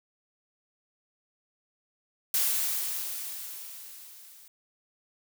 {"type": "noise with level ramp", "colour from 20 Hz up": "blue", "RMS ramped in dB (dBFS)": [-25, -53], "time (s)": [2.34, 4.48], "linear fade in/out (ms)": 2, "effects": []}